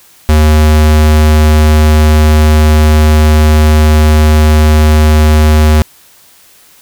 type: tone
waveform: square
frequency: 76.8 Hz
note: D#2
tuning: 22 cents flat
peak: -4 dBFS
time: 0.29-5.82 s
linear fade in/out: 0 ms
effects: white hiss -42 dBFS RMS until 6.81 s